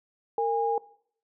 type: tone pair together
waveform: sine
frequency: 458.5 / 817 Hz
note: A#4 / G#5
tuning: -29 / -29 cents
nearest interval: minor seventh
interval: 1000 cents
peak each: -26 dBFS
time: 0.38-0.78 s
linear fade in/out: 2 ms
effects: noise-tail reverb RT60 0.6 s tail -20 dB re dry